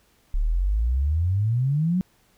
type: exponential sweep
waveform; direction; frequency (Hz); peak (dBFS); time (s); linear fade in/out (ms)
sine; up; 34.65 to 190; -19; 0.34-2.01; 0
effects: pink hiss -62 dBFS RMS until 2.37 s